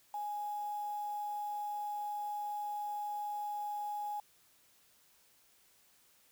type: tone with quantisation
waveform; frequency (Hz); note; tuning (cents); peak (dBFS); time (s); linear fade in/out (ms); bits
sine; 830.6; G#5; 0; -36; 0.14-4.2; 2; 9
effects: white hiss -67 dBFS RMS until 6.31 s